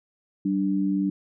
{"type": "tone pair together", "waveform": "sine", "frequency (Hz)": [192.13, 293.7], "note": ["G3", "D4"], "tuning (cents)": [-35, 0], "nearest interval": "perfect fifth", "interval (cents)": 735, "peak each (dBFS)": -24, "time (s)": [0.45, 1.1], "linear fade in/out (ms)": 5, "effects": []}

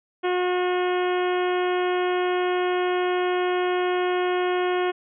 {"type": "harmonic tone", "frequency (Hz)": 361.3, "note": "F#4", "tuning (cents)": -41, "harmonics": [1, 2, 3, 4, 5, 6, 7, 8, 9], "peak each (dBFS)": [-22, -28, -32, -34, -36, -38, -39, -40, -41], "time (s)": [0.23, 4.92], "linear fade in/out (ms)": 20, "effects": []}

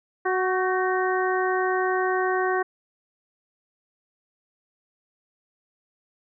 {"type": "harmonic tone with a mistuned harmonic", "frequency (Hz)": 371, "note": "F#4", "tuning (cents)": 5, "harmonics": [1, 2, 3, 4, 5], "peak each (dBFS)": [-24, -27, -29, -30, -31], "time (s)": [0.25, 2.63], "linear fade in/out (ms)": 10, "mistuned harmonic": 4, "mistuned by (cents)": 50, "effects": []}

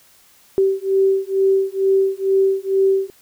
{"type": "beating tone pair", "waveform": "sine", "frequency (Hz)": [385.8, 388], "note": ["G4", "G4"], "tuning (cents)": [-28, -18], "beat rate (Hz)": 2.2, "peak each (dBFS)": -17, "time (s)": [0.58, 3.1], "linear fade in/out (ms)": 0, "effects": ["white hiss -52 dBFS RMS until 3.21 s"]}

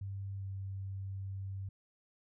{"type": "tone with pitch glide", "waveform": "sine", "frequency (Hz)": [98.1, 96.92], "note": ["G2", "G2"], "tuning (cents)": [2, -19], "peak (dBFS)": -38, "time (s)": [0.01, 1.69], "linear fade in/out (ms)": 5, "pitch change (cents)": -21, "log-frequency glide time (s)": [0.38, 0.43], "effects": []}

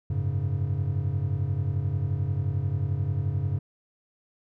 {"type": "chord", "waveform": "triangle", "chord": "F# suspended second", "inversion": "none", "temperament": "equal", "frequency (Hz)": [92.5, 103.83, 138.59], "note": ["F#2", "G#2", "C#3"], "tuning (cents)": [0, 0, 0], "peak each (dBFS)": -27, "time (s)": [0.1, 3.59], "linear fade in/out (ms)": 5, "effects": []}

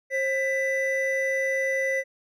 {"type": "tone pair together", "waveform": "triangle", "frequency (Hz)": [533.6, 1989], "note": ["C5", "B6"], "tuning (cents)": [34, 12], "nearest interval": "octave + major seventh", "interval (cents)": 2278, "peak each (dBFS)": -24, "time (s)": [0.1, 2.04], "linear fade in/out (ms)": 50, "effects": []}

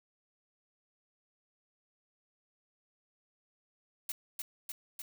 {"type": "noise with echo", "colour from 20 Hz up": "blue", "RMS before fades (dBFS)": -37, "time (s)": [4.09, 4.12], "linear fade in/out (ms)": 2, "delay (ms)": 300, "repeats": 3, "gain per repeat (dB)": -2, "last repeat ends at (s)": 5.02, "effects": []}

